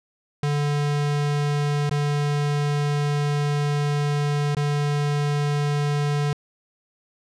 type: tone with dropouts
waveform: square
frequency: 145.8 Hz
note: D3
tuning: 12 cents flat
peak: -21 dBFS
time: 0.43-6.33 s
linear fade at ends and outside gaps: 2 ms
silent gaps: 1.895-1.911 / 4.549-4.568 s
effects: low-pass 7000 Hz 12 dB/octave

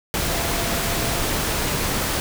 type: tone in noise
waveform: sine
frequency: 680 Hz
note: F5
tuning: 46 cents flat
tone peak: -32 dBFS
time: 0.28-1.25 s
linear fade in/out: 0 ms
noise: pink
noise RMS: -23 dBFS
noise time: 0.14-2.2 s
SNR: -12 dB
effects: none

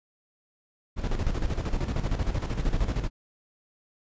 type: noise with tremolo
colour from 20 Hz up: brown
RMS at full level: -25 dBFS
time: 0.96-3.1 s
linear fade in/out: 50 ms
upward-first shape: square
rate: 13 Hz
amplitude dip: 60%
effects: resampled to 16000 Hz

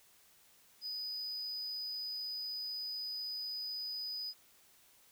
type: tone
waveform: triangle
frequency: 4978 Hz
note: D#8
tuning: in tune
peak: -37 dBFS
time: 0.81-4.34 s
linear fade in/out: 50 ms
effects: white hiss -65 dBFS RMS until 5.11 s

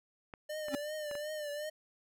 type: clicks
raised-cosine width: 0.5 ms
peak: -30 dBFS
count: 5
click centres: 0.338 / 0.684 / 0.74 / 1.113 / 1.153 s
type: tone with vibrato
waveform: square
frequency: 599 Hz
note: D5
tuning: 34 cents sharp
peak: -38 dBFS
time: 0.49-1.7 s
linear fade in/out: 10 ms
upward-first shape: triangle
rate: 2.7 Hz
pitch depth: 69 cents each way
type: tone with exponential growth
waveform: square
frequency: 270.3 Hz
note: C#4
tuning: 44 cents flat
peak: -29 dBFS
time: 0.68-0.75 s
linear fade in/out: 1 ms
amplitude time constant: 15 ms
effects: none

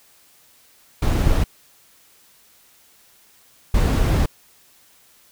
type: noise bursts at uneven times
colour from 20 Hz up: brown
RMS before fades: -17 dBFS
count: 2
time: 1.02-1.44 / 3.74-4.26 s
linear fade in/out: 5 ms
effects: white hiss -54 dBFS RMS until 5.31 s

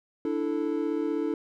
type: chord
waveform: triangle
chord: D suspended second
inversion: none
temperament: equal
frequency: 293.7 / 329.6 / 440 Hz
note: D4 / E4 / A4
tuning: 0 / 0 / 0 cents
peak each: -28 / -28 / -29 dBFS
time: 0.25-1.34 s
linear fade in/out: 2 ms
effects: none

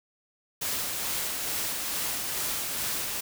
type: noise with tremolo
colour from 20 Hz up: white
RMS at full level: -30 dBFS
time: 0.61-3.21 s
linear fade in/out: 10 ms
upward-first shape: sine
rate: 2.3 Hz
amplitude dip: 25%
effects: none

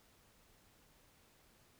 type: silence
effects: pink hiss -68 dBFS RMS until 1.79 s

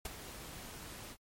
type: noise with ADSR envelope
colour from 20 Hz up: pink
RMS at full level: -38 dBFS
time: 0.05-1.17 s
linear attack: 5 ms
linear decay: 20 ms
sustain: -10 dB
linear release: 60 ms
effects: MP3 64 kbps

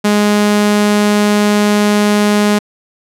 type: tone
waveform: sawtooth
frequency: 207.7 Hz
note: G#3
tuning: in tune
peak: -5 dBFS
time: 0.04-2.59 s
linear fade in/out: 10 ms
effects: low-pass 12000 Hz 12 dB/octave

